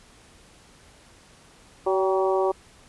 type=harmonic tone with a mistuned harmonic; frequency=189.5 Hz; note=F#3; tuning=42 cents sharp; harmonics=2 / 3 / 4 / 5 / 6; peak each=-22 / -26 / -28 / -30 / -32 dBFS; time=1.86-2.52 s; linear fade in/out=10 ms; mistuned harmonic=4; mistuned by=+35 cents; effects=pink hiss -53 dBFS RMS until 2.88 s + resampled to 24000 Hz